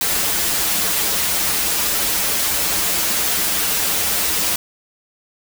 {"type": "noise with comb filter", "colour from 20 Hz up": "white", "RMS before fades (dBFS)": -19, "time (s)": [0.01, 4.56], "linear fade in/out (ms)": 2, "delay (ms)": 7.9, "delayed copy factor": -0.75, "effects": []}